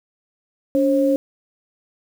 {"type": "tone pair together", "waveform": "sine", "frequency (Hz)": [284.8, 537.6], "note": ["C#4", "C5"], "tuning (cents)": [47, 47], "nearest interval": "major seventh", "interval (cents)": 1100, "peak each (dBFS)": -17, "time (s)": [0.75, 1.16], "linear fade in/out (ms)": 0, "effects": ["7-bit"]}